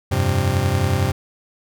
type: chord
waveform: 40% pulse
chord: F suspended second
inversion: none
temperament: just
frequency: 87.31 / 98.22 / 130.96 Hz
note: F2 / G2 / C3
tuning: 0 / +4 / +2 cents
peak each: -22 / -19 / -21 dBFS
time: 0.11-1.12 s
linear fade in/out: 10 ms
effects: none